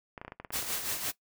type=clicks; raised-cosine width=0.5 ms; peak=-26 dBFS; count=12; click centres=0.178 / 0.215 / 0.249 / 0.28 / 0.321 / 0.4 / 0.448 / 0.505 / 0.557 / 0.59 / 0.627 / 0.704 s
type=noise with tremolo; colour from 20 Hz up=white; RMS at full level=-32 dBFS; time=0.52-1.12 s; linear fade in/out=20 ms; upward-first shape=sine; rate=5.8 Hz; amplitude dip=55%
effects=noise-tail reverb RT60 0.1 s tail -18 dB re dry